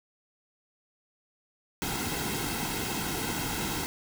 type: noise with comb filter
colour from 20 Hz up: pink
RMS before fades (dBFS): -32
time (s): 1.82-3.86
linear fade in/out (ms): 0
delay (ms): 1.7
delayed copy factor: -0.65
effects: none